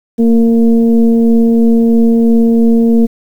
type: tone with frequency modulation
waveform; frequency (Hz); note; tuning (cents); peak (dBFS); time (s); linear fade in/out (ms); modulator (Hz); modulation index
sine; 230.5; A#3; -19; -5; 0.18-3.07; 20; 229; 0.7
effects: 7-bit